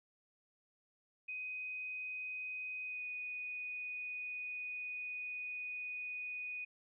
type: tone with pitch glide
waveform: sine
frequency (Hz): 2505 to 2481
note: D#7 to D#7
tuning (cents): +11 to -6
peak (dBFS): -40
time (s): 1.28-6.65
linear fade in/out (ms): 10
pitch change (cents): -17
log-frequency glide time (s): 2.85-3.04
effects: none